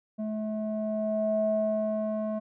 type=tone with low-pass filter sweep; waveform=square; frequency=215.5 Hz; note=A3; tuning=36 cents flat; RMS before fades=-29 dBFS; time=0.18-2.4 s; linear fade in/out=20 ms; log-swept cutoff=500 to 790 Hz; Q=7.2; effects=none